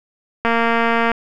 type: click train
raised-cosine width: 0.5 ms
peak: -3 dBFS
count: 155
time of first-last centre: 0.45-1.117 s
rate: 231 Hz
effects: none